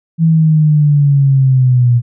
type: linear sweep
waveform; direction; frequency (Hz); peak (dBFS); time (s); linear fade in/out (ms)
sine; down; 164.81 to 118.7; -6; 0.18-2.02; 50
effects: none